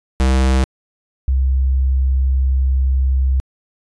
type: tone pair in turn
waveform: square / sine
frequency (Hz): 65.41 / 65.83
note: C2 / C2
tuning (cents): 0 / +11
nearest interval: unison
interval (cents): 11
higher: second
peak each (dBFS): -12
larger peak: neither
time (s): 0.2-0.64 / 1.28-3.4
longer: second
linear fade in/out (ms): 0
effects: resampled to 22050 Hz